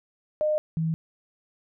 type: tone pair in turn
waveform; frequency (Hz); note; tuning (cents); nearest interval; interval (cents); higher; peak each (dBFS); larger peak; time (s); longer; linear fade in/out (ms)
sine; 610 / 161.57; D#5 / E3; -34 / -34; octave + major seventh; 2300; first; -21 / -23; first; 0.41-0.58 / 0.77-0.94; neither; 0
effects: none